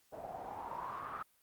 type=noise with low-pass filter sweep; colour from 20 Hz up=white; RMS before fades=-44 dBFS; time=0.12-1.23 s; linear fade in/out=10 ms; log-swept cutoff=640 to 1300 Hz; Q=8.1; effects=white hiss -71 dBFS RMS until 1.42 s + Opus 48 kbps